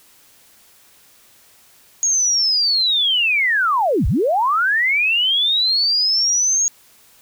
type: linear two-way sweep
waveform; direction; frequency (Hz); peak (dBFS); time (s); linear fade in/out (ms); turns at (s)
sine; down then up; 6645 to 38.18 to 6645; -14; 2.03-6.68; 0; 4.07
effects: white hiss -51 dBFS RMS until 7.21 s